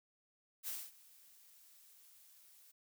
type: noise with ADSR envelope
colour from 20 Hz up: blue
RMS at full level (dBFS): -41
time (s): 0.63-2.72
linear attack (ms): 49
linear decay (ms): 230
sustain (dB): -22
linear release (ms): 14
effects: none